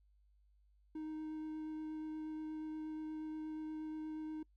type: tone with vibrato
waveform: triangle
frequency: 311.1 Hz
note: D#4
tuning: in tune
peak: -39 dBFS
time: 0.95-4.43 s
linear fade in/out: 5 ms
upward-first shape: sine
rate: 8.4 Hz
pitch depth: 8 cents each way
effects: noise-tail reverb RT60 0.1 s tail -26 dB re dry + added 50 Hz sine -67 dBFS peak until 4.56 s